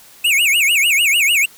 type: tone with vibrato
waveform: square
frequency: 2509 Hz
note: D#7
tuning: 14 cents sharp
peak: -12 dBFS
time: 0.24-1.46 s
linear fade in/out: 10 ms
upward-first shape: sine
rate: 6.7 Hz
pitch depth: 260 cents each way
effects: white hiss -44 dBFS RMS until 1.57 s